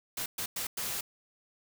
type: noise bursts at uneven times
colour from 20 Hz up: white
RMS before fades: -35 dBFS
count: 4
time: 0.17-0.26 / 0.38-0.46 / 0.56-0.67 / 0.77-1.01 s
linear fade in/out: 5 ms
effects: none